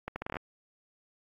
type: accelerating click train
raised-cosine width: 0.5 ms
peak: -20 dBFS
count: 9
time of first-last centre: 0.08-0.368 s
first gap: 80 ms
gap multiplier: 0.75
effects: AAC 32 kbps